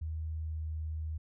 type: tone with pitch glide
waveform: sine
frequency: 79.1 to 78.51 Hz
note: D#2 to D#2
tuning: +29 to +16 cents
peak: -34 dBFS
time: 0.01-1.18 s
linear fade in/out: 10 ms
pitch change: -13 cents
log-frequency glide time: 0.42-0.63 s
effects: none